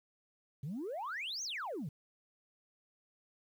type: exponential two-way sweep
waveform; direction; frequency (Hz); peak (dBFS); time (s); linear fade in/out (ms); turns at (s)
sine; up then down; 127.1 to 6645 to 127.1; -36; 0.63-1.89; 5; 1.43
effects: tanh soft clip ceiling -35 dBFS + 11-bit